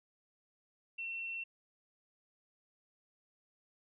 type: tone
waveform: sine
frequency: 2707 Hz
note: E7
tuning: 45 cents sharp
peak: -38 dBFS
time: 0.98-1.44 s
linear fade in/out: 10 ms
effects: none